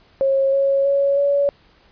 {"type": "tone with pitch steps", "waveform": "sine", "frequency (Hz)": [542, 549.9, 557.9, 566], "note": ["C#5", "C#5", "C#5", "C#5"], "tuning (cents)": [-39, -14, 11, 36], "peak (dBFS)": -14, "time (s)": [0.21, 1.49], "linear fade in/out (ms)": 0, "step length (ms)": 320, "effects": ["pink hiss -54 dBFS RMS until 1.91 s", "resampled to 11025 Hz"]}